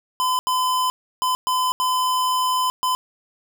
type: tone bursts at uneven times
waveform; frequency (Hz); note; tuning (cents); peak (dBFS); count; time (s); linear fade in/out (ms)
square; 1016; B5; +49; -19; 6; 0.2-0.39 / 0.47-0.9 / 1.22-1.35 / 1.47-1.72 / 1.8-2.7 / 2.83-2.95; 0
effects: none